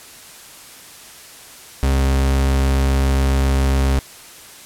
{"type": "tone", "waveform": "40% pulse", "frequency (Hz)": 67.3, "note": "C2", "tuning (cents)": 49, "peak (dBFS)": -13, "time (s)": [1.83, 3.99], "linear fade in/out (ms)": 0, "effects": ["white hiss -40 dBFS RMS until 4.65 s", "low-pass 12000 Hz 12 dB/octave"]}